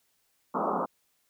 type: band-pass noise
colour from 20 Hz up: white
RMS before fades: -29 dBFS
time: 0.54-0.86 s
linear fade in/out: 10 ms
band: 170 to 1300 Hz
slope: 96 dB/octave
effects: white hiss -72 dBFS RMS until 1.29 s